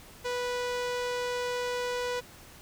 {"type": "tone with low-pass filter", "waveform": "sawtooth", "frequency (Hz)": 491.8, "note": "B4", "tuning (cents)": -7, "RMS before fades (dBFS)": -32, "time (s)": [0.24, 2.21], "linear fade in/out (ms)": 20, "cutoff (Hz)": 6400, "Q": 0.85, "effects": ["pink hiss -51 dBFS RMS until 2.61 s"]}